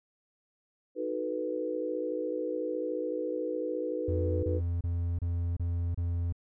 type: chord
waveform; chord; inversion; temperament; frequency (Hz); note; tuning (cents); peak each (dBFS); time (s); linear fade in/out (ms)
sine; B dominant seventh; first; equal; 311.1 / 370 / 440 / 493.9; D#4 / F#4 / A4 / B4; 0 / 0 / 0 / 0; -36 / -38 / -38 / -33; 0.95-4.61; 50
type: tone bursts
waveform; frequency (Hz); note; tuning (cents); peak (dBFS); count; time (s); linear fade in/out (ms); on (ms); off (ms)
triangle; 86; F2; -26; -26; 6; 4.08-6.325; 5; 350; 29
effects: none